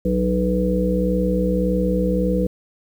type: harmonic tone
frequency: 61.74 Hz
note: B1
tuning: in tune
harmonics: 1 / 3 / 5 / 7 / 8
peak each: -24 / -20 / -26 / -30 / -22 dBFS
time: 0.05-2.47 s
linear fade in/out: 5 ms
effects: 8-bit